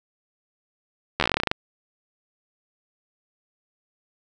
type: slowing click train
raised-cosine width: 0.3 ms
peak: -4 dBFS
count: 14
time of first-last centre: 1.2-1.515 s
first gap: 12 ms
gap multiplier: 1.11
effects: none